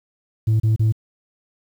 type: tone bursts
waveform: sine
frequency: 110 Hz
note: A2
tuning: in tune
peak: -11 dBFS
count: 3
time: 0.47-0.924 s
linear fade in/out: 10 ms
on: 130 ms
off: 32 ms
effects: tanh soft clip ceiling -13 dBFS + 8-bit